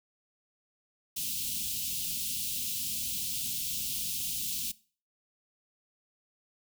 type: band-stop noise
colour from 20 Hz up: white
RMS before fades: -34 dBFS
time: 1.16-4.72 s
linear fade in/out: 10 ms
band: 260 to 2700 Hz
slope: 48 dB/octave
effects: noise-tail reverb RT60 0.4 s tail -20 dB re dry